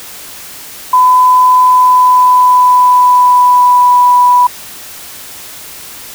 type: tone with pitch glide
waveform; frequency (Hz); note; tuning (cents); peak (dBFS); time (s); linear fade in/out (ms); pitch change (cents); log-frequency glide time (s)
sine; 1006 to 985.9; B5 to B5; +32 to -3; -3; 0.93-4.47; 5; -35; 1.61-4.01
effects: white hiss -29 dBFS RMS until 6.14 s